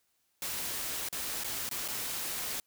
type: noise with dropouts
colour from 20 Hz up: white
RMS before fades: -36 dBFS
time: 0.42-2.6 s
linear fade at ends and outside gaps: 1 ms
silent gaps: 1.087-1.127 / 1.437-1.444 / 1.691-1.712 / 1.879-1.884 s
effects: white hiss -75 dBFS RMS until 2.66 s